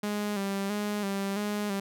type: tone with vibrato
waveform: sawtooth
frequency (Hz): 202.2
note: G#3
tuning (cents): -46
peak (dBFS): -25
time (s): 0.03-1.8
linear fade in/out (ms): 5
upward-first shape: square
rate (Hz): 1.5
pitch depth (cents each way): 45
effects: none